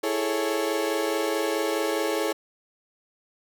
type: chord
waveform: 35% pulse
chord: A major seventh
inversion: second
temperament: equal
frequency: 329.6 / 415.3 / 440 / 554.4 Hz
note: E4 / G#4 / A4 / C#5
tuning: 0 / 0 / 0 / 0 cents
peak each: -28 dBFS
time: 0.03-2.33 s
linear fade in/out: 10 ms
effects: none